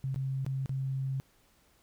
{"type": "tone with dropouts", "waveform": "sine", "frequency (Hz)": 133.9, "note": "C3", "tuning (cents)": 40, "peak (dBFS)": -30, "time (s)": [0.04, 1.2], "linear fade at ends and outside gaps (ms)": 0, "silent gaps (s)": [[0.144, 0.16], [0.447, 0.464], [0.659, 0.694]], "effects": ["pink hiss -66 dBFS RMS until 1.82 s"]}